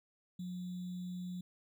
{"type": "tone with sample-and-hold", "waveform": "sine", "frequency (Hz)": 180, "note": "F#3", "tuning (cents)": -47, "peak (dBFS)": -39, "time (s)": [0.39, 1.41], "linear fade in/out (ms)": 5, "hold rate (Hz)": 3675, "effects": []}